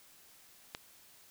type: click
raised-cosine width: 0.2 ms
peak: -21 dBFS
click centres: 0.749 s
effects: white hiss -60 dBFS RMS until 1.3 s